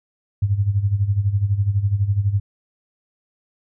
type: tone with tremolo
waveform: sine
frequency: 100.6 Hz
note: G2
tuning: 45 cents sharp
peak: -13 dBFS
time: 0.42-2.4 s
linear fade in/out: 5 ms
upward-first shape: sine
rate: 12 Hz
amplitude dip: 75%
effects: none